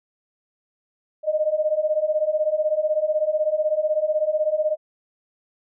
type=beating tone pair; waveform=sine; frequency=605 / 621 Hz; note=D#5 / D#5; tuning=-49 / -3 cents; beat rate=16 Hz; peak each=-23 / -21 dBFS; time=1.23-4.77 s; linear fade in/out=50 ms; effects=none